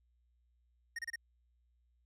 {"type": "tone bursts", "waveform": "square", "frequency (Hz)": 1857, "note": "A#6", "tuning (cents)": -7, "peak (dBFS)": -38, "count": 4, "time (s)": [0.96, 1.159], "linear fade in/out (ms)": 5, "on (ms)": 28, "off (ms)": 29, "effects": ["added 60 Hz sine -70 dBFS peak until 2.05 s", "low-pass 9000 Hz 12 dB/octave"]}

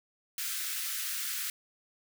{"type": "high-pass noise", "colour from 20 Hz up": "white", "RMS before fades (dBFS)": -35, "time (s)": [0.38, 1.5], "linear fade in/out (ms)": 2, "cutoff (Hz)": 1300, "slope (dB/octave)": 48, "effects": []}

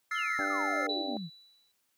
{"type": "chord", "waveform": "triangle", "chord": "F major seventh", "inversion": "third", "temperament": "just", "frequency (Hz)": [1309.6, 1396.9, 1746.1, 2095], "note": ["E6", "F6", "A6", "C7"], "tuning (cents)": [-12, 0, -14, 2], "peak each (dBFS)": [-33, -36, -36, -33], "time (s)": [0.11, 0.87], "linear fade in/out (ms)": 5}
{"type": "exponential sweep", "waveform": "sine", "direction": "down", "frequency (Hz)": [3322, 151.2], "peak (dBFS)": -36, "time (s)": [0.14, 1.3], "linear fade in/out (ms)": 50}
{"type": "harmonic tone", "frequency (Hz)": 98, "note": "G2", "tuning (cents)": 0, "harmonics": [3, 4, 5, 6, 7, 8], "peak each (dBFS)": [-37, -44, -48, -40, -44, -40], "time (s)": [0.39, 1.17], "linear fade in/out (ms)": 0}
{"type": "tone with exponential decay", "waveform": "sine", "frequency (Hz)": 3951, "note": "B7", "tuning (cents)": 0, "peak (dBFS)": -30, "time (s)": [0.89, 1.72], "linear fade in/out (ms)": 5, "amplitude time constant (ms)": 180}
{"effects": ["white hiss -75 dBFS RMS until 1.97 s", "high-pass 60 Hz 12 dB/octave"]}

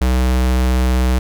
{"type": "tone", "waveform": "square", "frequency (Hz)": 63.2, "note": "B1", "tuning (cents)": 41, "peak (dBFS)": -13, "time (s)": [0.01, 1.19], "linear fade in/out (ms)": 5, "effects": []}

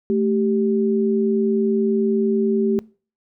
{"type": "tone pair together", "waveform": "sine", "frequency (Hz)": [219.2, 389.8], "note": ["A3", "G4"], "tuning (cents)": [-6, -10], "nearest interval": "minor seventh", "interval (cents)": 996, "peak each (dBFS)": -19, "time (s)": [0.1, 2.79], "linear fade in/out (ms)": 0, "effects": ["noise-tail reverb RT60 0.4 s tail -24 dB re dry"]}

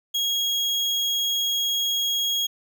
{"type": "tone", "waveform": "35% pulse", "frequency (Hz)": 3294, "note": "G#7", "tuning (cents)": -15, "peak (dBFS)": -20, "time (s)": [0.14, 2.47], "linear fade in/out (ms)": 10, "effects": []}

